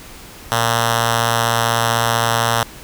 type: tone with notch filter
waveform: 5% pulse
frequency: 115.8 Hz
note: A#2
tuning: 11 cents flat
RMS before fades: -17 dBFS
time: 0.52-2.63 s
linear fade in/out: 0 ms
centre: 310 Hz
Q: 0.63
effects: pink hiss -38 dBFS RMS until 2.83 s